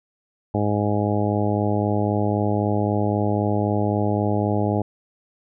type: harmonic tone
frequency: 103.83 Hz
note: G#2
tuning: in tune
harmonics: 1 / 2 / 3 / 4 / 5 / 6 / 7 / 8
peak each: -23 / -25 / -26 / -28 / -30 / -29 / -31 / -30 dBFS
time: 0.54-4.82 s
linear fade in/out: 5 ms
effects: none